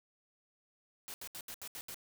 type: noise bursts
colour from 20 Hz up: white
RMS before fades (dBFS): -45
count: 7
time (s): 1.08-1.944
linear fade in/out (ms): 0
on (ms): 60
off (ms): 74
effects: none